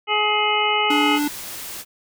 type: harmonic tone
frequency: 421.8 Hz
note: G#4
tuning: 27 cents sharp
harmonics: 1 / 2 / 3 / 5 / 6 / 7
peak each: -26 / -22 / -24 / -24 / -27 / -23 dBFS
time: 0.07-1.2 s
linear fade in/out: 50 ms
type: tone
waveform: square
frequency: 293.7 Hz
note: D4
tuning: in tune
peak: -20 dBFS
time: 0.9-1.28 s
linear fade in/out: 5 ms
type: noise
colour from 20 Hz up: white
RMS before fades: -33 dBFS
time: 1.14-1.85 s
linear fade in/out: 50 ms
effects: none